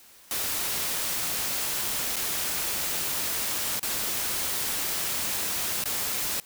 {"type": "noise with dropouts", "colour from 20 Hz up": "white", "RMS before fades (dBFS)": -29, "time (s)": [0.31, 6.4], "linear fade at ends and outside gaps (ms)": 1, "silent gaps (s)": [[2.159, 2.165], [3.795, 3.829], [5.839, 5.856]], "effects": ["white hiss -53 dBFS RMS until 6.45 s"]}